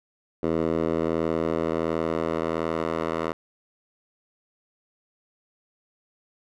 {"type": "tone with band-pass filter sweep", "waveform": "10% pulse", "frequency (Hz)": 81.4, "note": "E2", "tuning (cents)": -21, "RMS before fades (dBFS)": -26, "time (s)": [0.43, 3.33], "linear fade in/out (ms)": 5, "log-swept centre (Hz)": [430, 830], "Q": 1, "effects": []}